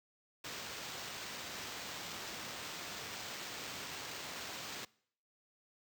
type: noise with sample-and-hold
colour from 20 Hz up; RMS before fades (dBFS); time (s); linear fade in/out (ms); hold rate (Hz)
violet; -45; 0.44-4.85; 5; 11025
effects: noise-tail reverb RT60 0.6 s tail -23 dB re dry + high-pass 80 Hz 12 dB/octave